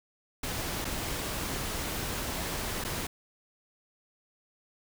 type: noise with dropouts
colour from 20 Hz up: pink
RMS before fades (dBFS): -34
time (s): 0.43-3.07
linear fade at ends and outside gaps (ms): 5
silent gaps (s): 0.846-0.851 / 2.841-2.847
effects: none